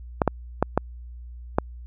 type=clicks; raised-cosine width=1 ms; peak=-4 dBFS; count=5; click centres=0.218 / 0.277 / 0.626 / 0.776 / 1.585 s; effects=added 60 Hz sine -37 dBFS peak until 1.86 s